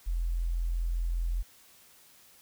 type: tone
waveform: sine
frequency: 42.53 Hz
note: F1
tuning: 45 cents flat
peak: -27 dBFS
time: 0.06-1.43 s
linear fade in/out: 20 ms
effects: white hiss -58 dBFS RMS until 2.41 s